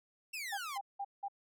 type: exponential sweep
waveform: sawtooth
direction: down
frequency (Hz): 2733 to 991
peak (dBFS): -36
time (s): 0.33-0.78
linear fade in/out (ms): 10
type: tone bursts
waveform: sine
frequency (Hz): 798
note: G5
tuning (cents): +31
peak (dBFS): -36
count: 4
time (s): 0.52-1.284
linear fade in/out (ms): 10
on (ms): 56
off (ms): 180
effects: none

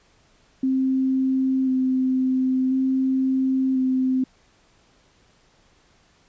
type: tone with vibrato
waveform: sine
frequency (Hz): 261.2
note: C4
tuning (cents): -3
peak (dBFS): -18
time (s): 0.63-4.24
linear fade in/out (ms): 5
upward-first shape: square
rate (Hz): 0.48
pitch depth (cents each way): 13
effects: pink hiss -59 dBFS RMS until 6.28 s + resampled to 16000 Hz

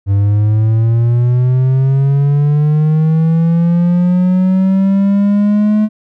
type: linear sweep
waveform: triangle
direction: up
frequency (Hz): 98 to 214.7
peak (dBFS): -6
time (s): 0.06-5.89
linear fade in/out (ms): 50
effects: none

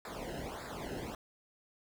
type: noise with flanger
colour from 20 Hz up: brown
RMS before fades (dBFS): -42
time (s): 0.05-1.15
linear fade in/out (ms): 2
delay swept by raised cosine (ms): 0.33 to 0.88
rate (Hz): 1.7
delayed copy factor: -1
effects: none

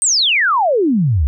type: exponential sweep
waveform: sine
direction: down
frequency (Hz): 8780 to 63.7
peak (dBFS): -11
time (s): 0.02-1.27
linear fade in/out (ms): 0
effects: none

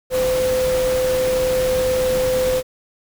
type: tone in noise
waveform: sine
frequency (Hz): 512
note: C5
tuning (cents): -38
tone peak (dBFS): -16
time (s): 0.1-2.63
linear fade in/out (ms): 50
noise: pink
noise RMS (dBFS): -27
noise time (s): 0.1-2.63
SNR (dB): +8
effects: none

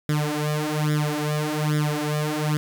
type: tone with flanger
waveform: sawtooth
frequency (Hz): 150.8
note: D3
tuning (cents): +46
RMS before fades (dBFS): -24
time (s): 0.09-2.57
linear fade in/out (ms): 0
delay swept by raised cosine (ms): 0.56 to 4.96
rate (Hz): 1.2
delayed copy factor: +0.95
effects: none

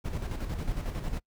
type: noise with tremolo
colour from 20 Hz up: brown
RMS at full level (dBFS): -31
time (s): 0.04-1.2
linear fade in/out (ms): 20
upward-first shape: square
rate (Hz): 11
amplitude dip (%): 50
effects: noise-tail reverb RT60 0.1 s tail -25 dB re dry

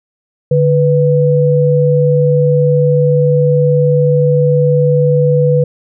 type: tone pair together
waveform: sine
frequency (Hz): 146.84 / 493.9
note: D3 / B4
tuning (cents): 0 / 0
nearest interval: octave + major sixth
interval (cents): 2100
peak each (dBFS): -10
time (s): 0.51-5.64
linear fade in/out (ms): 5
effects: none

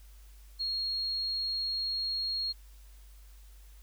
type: tone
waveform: sine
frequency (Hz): 4279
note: C8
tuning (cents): +38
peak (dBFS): -30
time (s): 0.59-2.53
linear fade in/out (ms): 20
effects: added 50 Hz sine -50 dBFS peak until 3.82 s + white hiss -63 dBFS RMS until 3.82 s

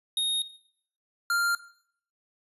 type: tone pair in turn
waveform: square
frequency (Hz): 3723 / 1394.5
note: A#7 / F6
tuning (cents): -3 / -3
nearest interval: octave + perfect fourth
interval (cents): 1700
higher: first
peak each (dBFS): -24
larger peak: neither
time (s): 0.17-0.42 / 1.3-1.55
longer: neither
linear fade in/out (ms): 2
effects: noise-tail reverb RT60 0.6 s tail -17 dB re dry + resampled to 32000 Hz

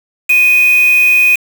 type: tone with quantisation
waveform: sine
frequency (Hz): 2489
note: D#7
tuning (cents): 0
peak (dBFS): -6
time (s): 0.29-1.36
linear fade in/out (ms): 10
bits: 3
effects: none

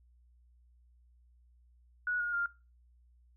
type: tone with pitch steps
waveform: sine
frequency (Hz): 1464 / 1431.4 / 1399.5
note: F#6 / F6 / F6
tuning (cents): -19 / +42 / +3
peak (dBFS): -30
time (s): 2.07-2.46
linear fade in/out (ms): 2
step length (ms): 130
effects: noise-tail reverb RT60 0.3 s tail -20 dB re dry + added 60 Hz sine -61 dBFS peak until 3.36 s

